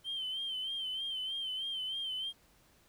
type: tone with vibrato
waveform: triangle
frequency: 3115 Hz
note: G7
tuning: 12 cents flat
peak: -32 dBFS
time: 0.04-2.33 s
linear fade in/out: 50 ms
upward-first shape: sine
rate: 3.2 Hz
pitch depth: 57 cents each way
effects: tanh soft clip ceiling -32 dBFS + pink hiss -66 dBFS RMS until 2.88 s